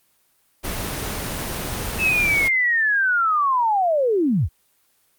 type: noise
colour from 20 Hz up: pink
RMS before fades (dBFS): -27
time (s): 0.63-2.49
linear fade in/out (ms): 20
type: linear sweep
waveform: sine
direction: down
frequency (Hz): 2643 to 53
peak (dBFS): -16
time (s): 1.98-4.49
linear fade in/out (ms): 50
effects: white hiss -63 dBFS RMS until 5.18 s + Opus 24 kbps